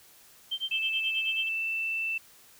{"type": "tone with tremolo", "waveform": "sine", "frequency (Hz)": 3136, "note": "G7", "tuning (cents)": 0, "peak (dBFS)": -27, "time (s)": [0.51, 1.49], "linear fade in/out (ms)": 10, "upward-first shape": "sine", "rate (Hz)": 9.3, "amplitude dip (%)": 100}
{"type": "tone with pitch glide", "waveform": "sine", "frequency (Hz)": [2637, 2663], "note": ["E7", "E7"], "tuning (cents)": [0, 17], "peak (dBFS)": -28, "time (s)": [0.71, 2.18], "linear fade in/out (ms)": 5, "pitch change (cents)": 17, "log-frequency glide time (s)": [1.28, 1.62]}
{"effects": ["white hiss -56 dBFS RMS until 2.59 s"]}